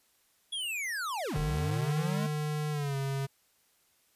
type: linear two-way sweep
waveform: square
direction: down then up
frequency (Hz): 3394 to 35.04 to 217.7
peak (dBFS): -33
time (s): 0.52-2.27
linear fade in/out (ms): 10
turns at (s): 1.38
type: tone with pitch glide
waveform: square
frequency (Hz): 150.9 to 136.79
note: D3 to C#3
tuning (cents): +47 to -23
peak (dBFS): -31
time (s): 1.34-3.27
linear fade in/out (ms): 20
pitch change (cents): -170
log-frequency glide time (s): 2.71-2.96
effects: white hiss -69 dBFS RMS until 4.15 s + resampled to 32000 Hz